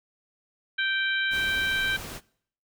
harmonic tone, 781 Hz, G5, 7 cents flat, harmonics 2 / 3 / 4 / 5, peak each -25 / -33 / -32 / -34 dBFS, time 0.78-1.97 s, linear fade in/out 10 ms
pink noise, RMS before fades -38 dBFS, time 1.3-2.21 s, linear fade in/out 50 ms
effects noise-tail reverb RT60 0.6 s tail -22 dB re dry

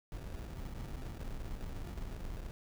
brown noise with sample-and-hold, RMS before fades -42 dBFS, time 0.12-2.51 s, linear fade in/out 0 ms, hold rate 1050 Hz, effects none

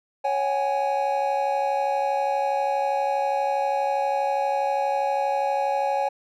triangle chord, C# suspended fourth, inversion none, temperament equal with one note detuned, 554.4 / 758.2 / 830.6 Hz, C#5 / F#5 / G#5, 0 / +42 / 0 cents, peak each -24 / -27 / -22 dBFS, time 0.24-6.09 s, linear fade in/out 10 ms, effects none

